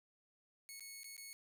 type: tone with dropouts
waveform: 10% pulse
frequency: 2200 Hz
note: C#7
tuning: 14 cents flat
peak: -40 dBFS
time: 0.69-1.33 s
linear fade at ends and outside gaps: 0 ms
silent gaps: 0.796-0.806 / 1.033-1.043 / 1.166-1.179 s
effects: 12-bit